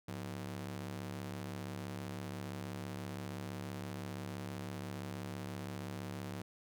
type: ring-modulated tone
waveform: sawtooth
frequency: 141.2 Hz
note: C#3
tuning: 32 cents sharp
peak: -34 dBFS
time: 0.08-6.42 s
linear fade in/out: 5 ms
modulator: 37.6 Hz
effects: none